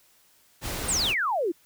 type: noise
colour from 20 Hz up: pink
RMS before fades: -32 dBFS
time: 0.61-1.15 s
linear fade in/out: 50 ms
type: exponential sweep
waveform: sine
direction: down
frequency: 9070 to 311.1 Hz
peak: -23 dBFS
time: 0.88-1.52 s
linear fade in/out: 10 ms
effects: white hiss -61 dBFS RMS until 1.65 s